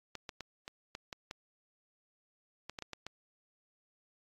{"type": "clicks", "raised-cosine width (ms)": 0.2, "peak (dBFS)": -24, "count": 12, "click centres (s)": [0.153, 0.292, 0.407, 0.679, 0.951, 1.128, 1.311, 2.696, 2.788, 2.823, 2.933, 3.066], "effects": ["AAC 32 kbps"]}